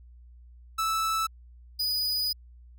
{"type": "tone pair in turn", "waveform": "45% pulse", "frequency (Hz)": [1313, 4957], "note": ["E6", "D#8"], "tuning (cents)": [-7, -7], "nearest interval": "octave + major seventh", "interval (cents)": 2300, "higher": "second", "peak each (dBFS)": -25, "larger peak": "neither", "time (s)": [[0.78, 1.27], [1.79, 2.33]], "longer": "second", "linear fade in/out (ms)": 10, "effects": ["added 60 Hz sine -48 dBFS peak until 2.78 s"]}